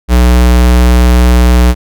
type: tone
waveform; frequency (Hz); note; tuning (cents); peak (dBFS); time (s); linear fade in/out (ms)
square; 61.1; B1; -18; -4; 0.08-1.75; 50
effects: none